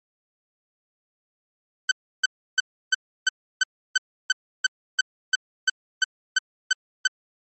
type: tone bursts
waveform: sawtooth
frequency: 1528 Hz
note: G6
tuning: 45 cents flat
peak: -12 dBFS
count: 16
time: 1.89-7.074 s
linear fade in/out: 5 ms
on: 24 ms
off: 320 ms
effects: MP3 32 kbps